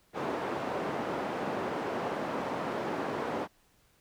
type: band-pass noise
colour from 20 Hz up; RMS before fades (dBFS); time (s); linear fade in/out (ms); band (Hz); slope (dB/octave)
white; -34; 0.13-3.48; 50; 190 to 810; 12
effects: pink hiss -67 dBFS RMS until 4 s